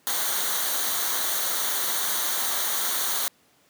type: noise with comb filter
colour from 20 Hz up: white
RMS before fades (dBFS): -26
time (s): 0.07-3.28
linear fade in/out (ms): 0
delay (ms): 0.39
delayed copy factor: -0.65
effects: pink hiss -61 dBFS RMS until 3.69 s + high-pass 150 Hz 12 dB/octave